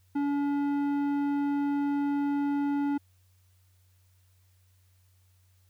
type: tone with low-pass filter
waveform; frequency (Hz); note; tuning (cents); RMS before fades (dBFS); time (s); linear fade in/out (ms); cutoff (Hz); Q
square; 285.1; C#4; +49; -28; 0.15-2.98; 10; 1200; 0.56
effects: added 92 Hz sine -61 dBFS peak until 5.69 s + white hiss -71 dBFS RMS until 5.69 s